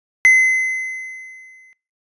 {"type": "tone with exponential decay", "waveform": "triangle", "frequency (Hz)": 2047, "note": "C7", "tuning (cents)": -38, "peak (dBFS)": -4, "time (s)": [0.25, 1.73], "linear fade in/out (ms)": 0, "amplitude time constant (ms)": 320, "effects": ["noise-tail reverb RT60 0.4 s tail -24 dB re dry", "resampled to 24000 Hz"]}